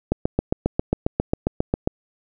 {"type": "click train", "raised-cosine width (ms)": 2, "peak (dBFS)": -5, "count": 14, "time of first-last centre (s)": [0.12, 1.874], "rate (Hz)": 7.41, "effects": []}